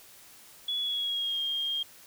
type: tone with pitch glide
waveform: sine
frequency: 3391 to 3223 Hz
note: G#7 to G7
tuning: +35 to +47 cents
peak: -28 dBFS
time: 0.68-1.83 s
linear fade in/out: 5 ms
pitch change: -88 cents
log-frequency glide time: 0.81-1.41 s
effects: white hiss -53 dBFS RMS until 2.06 s